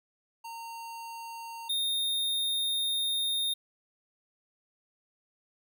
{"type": "tone pair in turn", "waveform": "square", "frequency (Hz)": [920, 3680], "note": ["A#5", "A#7"], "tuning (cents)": [-23, -23], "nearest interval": "2 octaves", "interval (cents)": 2400, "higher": "second", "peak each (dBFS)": [-40, -28], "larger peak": "second", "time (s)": [[0.44, 1.69], [1.69, 3.54]], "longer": "second", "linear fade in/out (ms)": 10, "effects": []}